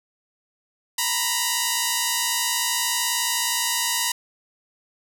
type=tone pair together; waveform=5% pulse; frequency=932.3 / 991.7 Hz; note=A#5 / B5; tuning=0 / +7 cents; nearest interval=minor second; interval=107 cents; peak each=-12 dBFS; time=0.98-4.12 s; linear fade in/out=5 ms; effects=none